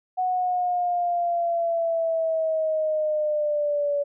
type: linear sweep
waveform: sine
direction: down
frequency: 740 to 571 Hz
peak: -21 dBFS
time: 0.17-4.04 s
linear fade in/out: 20 ms
effects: none

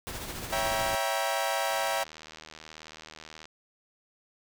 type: noise with tremolo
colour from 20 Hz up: pink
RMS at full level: -36 dBFS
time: 0.07-0.95 s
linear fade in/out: 0 ms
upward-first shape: sine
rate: 14 Hz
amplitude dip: 40%
type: chord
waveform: sawtooth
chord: C# diminished seventh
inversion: none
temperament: equal with one note detuned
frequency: 554.4 / 659.3 / 784 / 949.2 Hz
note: C#5 / E5 / G5 / Bb5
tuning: 0 / 0 / 0 / +31 cents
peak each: -30 / -28 / -28 / -30 dBFS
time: 0.52-2.04 s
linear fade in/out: 10 ms
type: click train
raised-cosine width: 0.2 ms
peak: -27 dBFS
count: 138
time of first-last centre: 1.71-3.455 s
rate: 78.5 Hz
effects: none

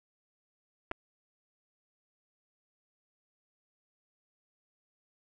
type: clicks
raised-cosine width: 0.5 ms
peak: -20 dBFS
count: 2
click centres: 0.913 / 0.916 s
effects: none

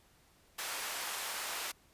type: high-pass noise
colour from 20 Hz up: pink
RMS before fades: -39 dBFS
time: 0.58-1.72 s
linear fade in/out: 10 ms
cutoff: 830 Hz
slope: 12 dB/octave
effects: pink hiss -66 dBFS RMS until 1.93 s + resampled to 32000 Hz

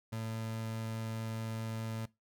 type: tone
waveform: 30% pulse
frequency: 111.9 Hz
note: A2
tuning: 30 cents sharp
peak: -34 dBFS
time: 0.12-2.06 s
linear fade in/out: 10 ms
effects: noise-tail reverb RT60 0.2 s tail -20 dB re dry

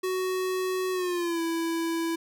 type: tone with pitch glide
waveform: square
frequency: 371.9 to 331.3 Hz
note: F#4 to E4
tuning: +9 to +9 cents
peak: -27 dBFS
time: 0.03-2.16 s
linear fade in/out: 10 ms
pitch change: -200 cents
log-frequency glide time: 0.92-1.41 s
effects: none

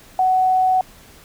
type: tone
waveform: sine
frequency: 746 Hz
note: F#5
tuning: 14 cents sharp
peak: -13 dBFS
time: 0.19-0.81 s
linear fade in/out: 2 ms
effects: pink hiss -46 dBFS RMS until 1.24 s

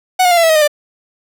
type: tone with pitch steps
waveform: 45% pulse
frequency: 740 / 716.9 / 694.4 / 672.7 / 651.7 / 631.3 / 611.6 / 592.4 Hz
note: F#5 / F5 / F5 / E5 / E5 / D#5 / D#5 / D5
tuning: 0 / +45 / -10 / +35 / -20 / +25 / -30 / +15 cents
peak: -8 dBFS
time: 0.19-0.678 s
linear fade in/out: 10 ms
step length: 61 ms
effects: none

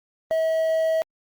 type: tone with quantisation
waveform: triangle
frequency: 644 Hz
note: E5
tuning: 41 cents flat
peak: -17 dBFS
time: 0.31-1.02 s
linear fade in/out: 0 ms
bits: 7
effects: Opus 32 kbps

